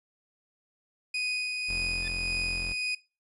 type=tone with tremolo; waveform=30% pulse; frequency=2489 Hz; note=D#7; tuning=in tune; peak=-25 dBFS; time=1.14-2.95 s; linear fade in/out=5 ms; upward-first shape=sine; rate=1.8 Hz; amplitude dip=30%
type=tone; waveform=35% pulse; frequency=43.65 Hz; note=F1; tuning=in tune; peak=-34 dBFS; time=1.68-2.74 s; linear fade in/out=20 ms
type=tone with exponential growth; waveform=25% pulse; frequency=1760 Hz; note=A6; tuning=in tune; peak=-32 dBFS; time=1.98-2.08 s; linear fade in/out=2 ms; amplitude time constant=20 ms
effects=noise-tail reverb RT60 0.3 s tail -21 dB re dry + resampled to 24000 Hz